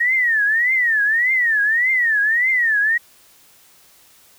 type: tone with vibrato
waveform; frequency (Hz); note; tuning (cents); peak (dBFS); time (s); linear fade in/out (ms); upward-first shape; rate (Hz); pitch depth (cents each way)
sine; 1858; A#6; -6; -14; 0-2.98; 10; triangle; 1.7; 230
effects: white hiss -51 dBFS RMS until 4.38 s